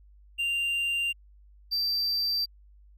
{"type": "tone pair in turn", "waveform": "triangle", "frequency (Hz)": [2784, 4682], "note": ["F7", "D8"], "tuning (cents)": [-6, -6], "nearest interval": "major sixth", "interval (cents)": 900, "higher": "second", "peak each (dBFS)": -24, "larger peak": "neither", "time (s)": [[0.38, 1.13], [1.71, 2.46]], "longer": "neither", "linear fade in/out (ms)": 20, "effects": ["added 50 Hz sine -52 dBFS peak until 2.97 s"]}